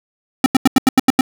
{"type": "tone bursts", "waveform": "square", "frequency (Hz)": 261.6, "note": "C4", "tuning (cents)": 0, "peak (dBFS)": -7, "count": 8, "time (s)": [0.44, 1.21], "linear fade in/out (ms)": 2, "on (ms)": 21, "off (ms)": 86, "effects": []}